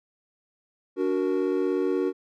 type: chord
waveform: triangle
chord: D augmented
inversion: none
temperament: equal with one note detuned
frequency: 289.5 / 370 / 466.2 Hz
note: D4 / F#4 / A#4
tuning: -25 / 0 / 0 cents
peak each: -26 / -23 / -27 dBFS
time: 0.96-2.13 s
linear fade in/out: 50 ms
effects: none